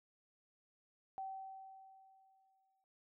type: tone with exponential decay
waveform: sine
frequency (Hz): 769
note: G5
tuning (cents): -33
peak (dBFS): -40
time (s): 1.18-2.84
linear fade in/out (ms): 0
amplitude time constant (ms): 360
effects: none